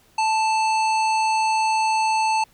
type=harmonic tone with a mistuned harmonic; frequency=880 Hz; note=A5; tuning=in tune; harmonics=1 / 3 / 5 / 7 / 9 / 10; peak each=-18 / -27 / -32 / -38 / -41 / -42 dBFS; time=0.18-2.44 s; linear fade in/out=5 ms; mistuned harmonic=7; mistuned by=+35 cents; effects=pink hiss -57 dBFS RMS until 2.53 s